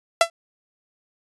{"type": "tone with exponential decay", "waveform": "sawtooth", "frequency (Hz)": 671, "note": "E5", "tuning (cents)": 31, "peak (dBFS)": -5, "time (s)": [0.21, 0.3], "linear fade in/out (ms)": 2, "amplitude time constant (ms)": 18, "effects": ["resampled to 24000 Hz"]}